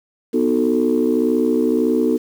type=chord; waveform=sine; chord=B dominant seventh; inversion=none; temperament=just; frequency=246.9 / 308.7 / 370.4 / 444.5 Hz; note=B3 / D#4 / F#4 / A4; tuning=0 / -14 / +2 / +18 cents; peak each=-18 / -19 / -21 / -19 dBFS; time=0.33-2.18 s; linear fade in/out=20 ms; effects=tanh soft clip ceiling -6 dBFS + 7-bit